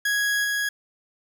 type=tone with level steps; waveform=40% pulse; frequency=1661.2 Hz; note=G#6; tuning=in tune; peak=-20 / -22 dBFS; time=0.05-0.69 s; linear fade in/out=5 ms; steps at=0.44 s; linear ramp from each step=5 ms; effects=none